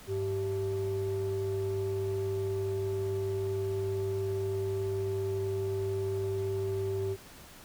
sine tone pair together, 100.2 / 387.8 Hz, G2 / G4, +38 / -19 cents, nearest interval octave + major seventh, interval 2343 cents, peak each -32 / -29 dBFS, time 0.07-7.17 s, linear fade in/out 50 ms, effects tanh soft clip ceiling -26 dBFS + pink hiss -51 dBFS RMS until 7.64 s

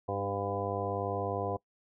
harmonic tone with a mistuned harmonic, 100.1 Hz, G2, 37 cents sharp, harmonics 1 / 2 / 3 / 4 / 5 / 6 / 7 / 8 / 10, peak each -38 / -44 / -43 / -39 / -36 / -43 / -37 / -43 / -41 dBFS, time 0.08-1.57 s, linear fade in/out 10 ms, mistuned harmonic 3, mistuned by +18 cents, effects noise-tail reverb RT60 0.1 s tail -22 dB re dry

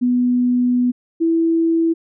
sine tone pair in turn, 246.9 / 329.6 Hz, B3 / E4, 0 / 0 cents, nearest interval perfect fourth, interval 500 cents, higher second, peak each -13 dBFS, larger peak neither, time 0.01-0.92 / 1.2-1.94 s, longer first, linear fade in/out 20 ms, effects none

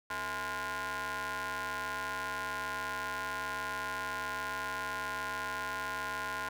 sawtooth ring-modulated tone, 194.9 Hz, G3, 10 cents flat, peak -28 dBFS, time 0.1-6.49 s, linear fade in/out 5 ms, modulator 1230 Hz, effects none

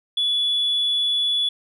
sine tone, 3424 Hz, A7, 48 cents flat, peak -17 dBFS, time 0.17-1.49 s, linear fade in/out 5 ms, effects tanh soft clip ceiling -15 dBFS

